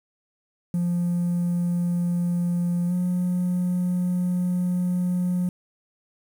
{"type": "tone with pitch glide", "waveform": "triangle", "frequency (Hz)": [174.61, 179.42], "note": ["F3", "F3"], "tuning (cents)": [0, 47], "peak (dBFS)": -18, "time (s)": [0.74, 5.49], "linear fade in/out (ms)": 2, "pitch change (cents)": 47, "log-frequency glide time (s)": [2.87, 2.93], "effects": ["tanh soft clip ceiling -16 dBFS", "8-bit"]}